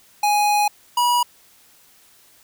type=tone pair in turn; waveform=square; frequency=830.6 / 969.2 Hz; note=G#5 / B5; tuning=0 / -33 cents; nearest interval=minor third; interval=267 cents; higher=second; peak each=-16 dBFS; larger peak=neither; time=0.23-0.68 / 0.97-1.23 s; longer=first; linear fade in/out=5 ms; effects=white hiss -53 dBFS RMS until 2.43 s